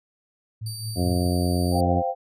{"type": "tone with tremolo", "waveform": "sine", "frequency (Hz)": 110, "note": "A2", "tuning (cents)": 0, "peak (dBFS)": -27, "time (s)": [0.61, 1.28], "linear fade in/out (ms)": 10, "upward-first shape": "triangle", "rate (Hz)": 4.6, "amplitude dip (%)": 80}
{"type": "tone", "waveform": "25% pulse", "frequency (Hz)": 4629, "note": "D8", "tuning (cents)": -26, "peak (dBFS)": -30, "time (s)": [0.66, 1.81], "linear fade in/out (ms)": 5}
{"type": "harmonic tone", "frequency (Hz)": 89, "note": "F2", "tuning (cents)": 33, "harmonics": [1, 2, 3, 4, 5, 6, 7, 8], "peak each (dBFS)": [-23, -26, -27, -31, -36, -35, -34, -35], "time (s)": [0.95, 2.03], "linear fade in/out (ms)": 50}
{"type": "chord", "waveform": "sine", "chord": "C suspended fourth", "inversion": "none", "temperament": "just", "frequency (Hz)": [523.3, 697.7, 784.9], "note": ["C5", "F5", "G5"], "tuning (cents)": [0, -2, 2], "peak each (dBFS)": -27, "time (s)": [1.71, 2.15], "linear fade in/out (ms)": 50}
{"effects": []}